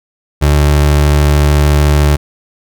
30% pulse tone, 73.42 Hz, D2, in tune, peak -4 dBFS, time 0.41-2.17 s, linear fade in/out 20 ms, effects none

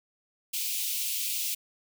white high-pass noise, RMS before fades -31 dBFS, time 0.53-1.55 s, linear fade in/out 10 ms, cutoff 2400 Hz, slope 48 dB/octave, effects none

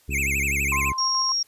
harmonic tone, 69.3 Hz, C#2, in tune, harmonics 1 / 2 / 3 / 4 / 5 / 6, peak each -28 / -34 / -38 / -40 / -42 / -44 dBFS, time 0.08-0.93 s, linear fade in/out 10 ms
square tone with vibrato, 2363 Hz, D7, 10 cents sharp, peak -23 dBFS, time 0.1-0.93 s, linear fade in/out 50 ms, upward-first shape sine, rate 12 Hz, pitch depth 210 cents each way
sine tone with tremolo, 1047 Hz, C6, 1 cent sharp, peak -24 dBFS, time 0.72-1.32 s, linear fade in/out 2 ms, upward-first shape square, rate 7 Hz, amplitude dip 35%
sine tone, 5588 Hz, F8, in tune, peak -21 dBFS, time 0.98-1.43 s, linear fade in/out 5 ms
effects white hiss -59 dBFS RMS until 1.47 s + resampled to 32000 Hz

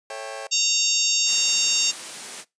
sawtooth chord, A dominant seventh, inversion none, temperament just, 440 / 550 / 660 / 792 Hz, A4 / C#5 / E5 / G5, 0 / -14 / +2 / +18 cents, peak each -36 / -31 / -34 / -33 dBFS, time 0.1-0.47 s, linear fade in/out 2 ms
harmonic tone, 924 Hz, A#5, 16 cents flat, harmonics 3 / 4 / 5 / 6 / 7 / 8, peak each -26 / -26 / -26 / -26 / -26 / -26 dBFS, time 0.51-1.92 s, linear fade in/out 20 ms
white high-pass noise, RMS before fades -35 dBFS, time 1.25-2.45 s, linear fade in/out 50 ms, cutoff 170 Hz, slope 24 dB/octave
effects noise-tail reverb RT60 0.2 s tail -22 dB re dry + resampled to 22050 Hz

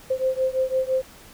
sine beating tone pair, 519 / 524.9 Hz, C5 / C5, -14 / +5 cents, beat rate 5.9 Hz, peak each -23 / -24 dBFS, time 0.1-1.02 s, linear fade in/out 10 ms, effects pink hiss -47 dBFS RMS until 1.33 s

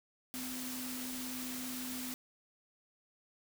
sine tone in noise, 253.2 Hz, B3, 43 cents sharp, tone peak -42 dBFS, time 0.34-2.14 s, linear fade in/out 0 ms, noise white, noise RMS -43 dBFS, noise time 0.34-2.14 s, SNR -2 dB, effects none

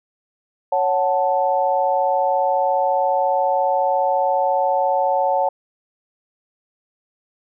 sine chord, F# minor, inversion second, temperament equal, 554.4 / 740 / 880 Hz, C#5 / F#5 / A5, 0 / 0 / 0 cents, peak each -20 dBFS, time 0.72-5.49 s, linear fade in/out 5 ms, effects none

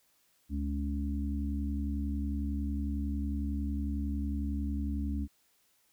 harmonic tone, 71 Hz, C#2, 42 cents sharp, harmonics 1 / 3 / 4, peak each -32 / -37 / -38 dBFS, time 0.49-5.28 s, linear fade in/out 50 ms, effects white hiss -70 dBFS RMS until 5.92 s

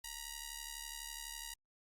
5% pulse ring-modulated tone, 956 Hz, A#5, 43 cents sharp, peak -29 dBFS, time 0.04-1.54 s, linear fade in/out 5 ms, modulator 992 Hz, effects Opus 48 kbps

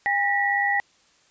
sine tone cluster, 807 / 1844 / 1942 Hz, G#5 / A#6 / B6, -50 / -19 / -30 cents, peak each -24 / -29 / -22 dBFS, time 0.06-0.8 s, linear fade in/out 0 ms, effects white hiss -60 dBFS RMS until 1.3 s + resampled to 16000 Hz

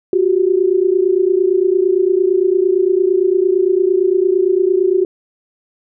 sine tone pair together, 360 / 388.8 Hz, F#4 / G4, -47 / -14 cents, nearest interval minor second, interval 133 cents, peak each -13 / -14 dBFS, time 0.13-5.05 s, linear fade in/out 2 ms, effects none

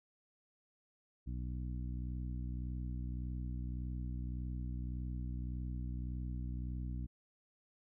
harmonic tone, 61.74 Hz, B1, in tune, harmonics 1 / 2 / 3 / 4 / 5, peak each -39 / -44 / -49 / -51 / -55 dBFS, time 1.26-7.07 s, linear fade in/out 20 ms, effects none

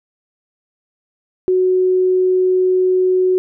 sine tone, 369.6 Hz, F#4, 2 cents flat, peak -11 dBFS, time 1.48-3.38 s, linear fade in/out 0 ms, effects none

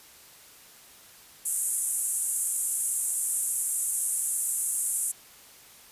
white band-pass noise, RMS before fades -29 dBFS, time 1.45-5.12 s, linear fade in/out 10 ms, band 7800 to 11000 Hz, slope 48 dB/octave, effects white hiss -52 dBFS RMS until 5.91 s + resampled to 32000 Hz

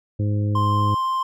harmonic tone, 103.83 Hz, G#2, in tune, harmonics 1 / 2 / 3 / 4 / 5, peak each -19 / -30 / -30 / -39 / -36 dBFS, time 0.19-0.95 s, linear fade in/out 10 ms
triangle tone, 1048 Hz, C6, 2 cents sharp, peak -18 dBFS, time 0.55-1.23 s, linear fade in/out 5 ms
effects none

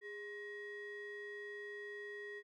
triangle ring-modulated tone, 739 Hz, F#5, 2 cents flat, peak -40 dBFS, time 0.01-2.43 s, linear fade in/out 50 ms, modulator 1150 Hz, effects none

